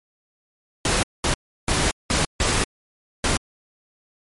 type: noise bursts at uneven times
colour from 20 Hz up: pink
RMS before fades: -20 dBFS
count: 6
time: 0.85-1.03 / 1.24-1.34 / 1.68-1.91 / 2.1-2.25 / 2.4-2.64 / 3.24-3.37 s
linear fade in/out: 2 ms
effects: MP3 48 kbps